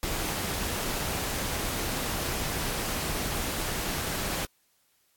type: noise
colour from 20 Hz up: pink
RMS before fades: -31 dBFS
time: 0.03-4.45 s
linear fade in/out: 0 ms
effects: white hiss -69 dBFS RMS until 5.16 s + AAC 64 kbps